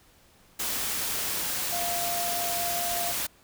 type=tone in noise; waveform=sine; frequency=696 Hz; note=F5; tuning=6 cents flat; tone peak=-31 dBFS; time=1.72-3.12 s; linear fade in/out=10 ms; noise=white; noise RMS=-30 dBFS; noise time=0.59-3.27 s; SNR=-4 dB; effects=pink hiss -59 dBFS RMS until 3.43 s